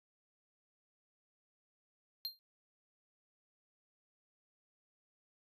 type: tone with exponential decay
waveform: square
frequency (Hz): 4189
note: C8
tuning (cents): +1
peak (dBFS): -34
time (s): 2.25-2.39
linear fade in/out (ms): 0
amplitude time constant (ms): 29
effects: resampled to 32000 Hz